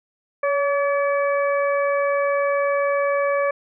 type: harmonic tone with a mistuned harmonic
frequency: 572 Hz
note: D5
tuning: 46 cents flat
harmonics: 1 / 2 / 3 / 4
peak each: -19 / -25 / -29 / -31 dBFS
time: 0.43-3.51 s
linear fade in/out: 5 ms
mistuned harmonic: 1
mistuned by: -26 cents
effects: none